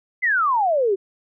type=exponential sweep; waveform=sine; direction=down; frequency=2090 to 370 Hz; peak=-16 dBFS; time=0.22-0.96 s; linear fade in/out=20 ms; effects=none